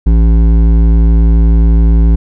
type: tone with hard clipping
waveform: sine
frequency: 55.8 Hz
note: A1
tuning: 25 cents sharp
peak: -6 dBFS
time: 0.06-2.16 s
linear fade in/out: 10 ms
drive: 11 dB
effects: none